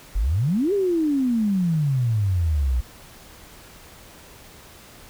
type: exponential two-way sweep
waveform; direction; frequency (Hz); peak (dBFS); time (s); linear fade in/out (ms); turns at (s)
sine; up then down; 41.61 to 414.6 to 59.1; -18; 0.15-2.81; 10; 0.73
effects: pink hiss -46 dBFS RMS until 5.09 s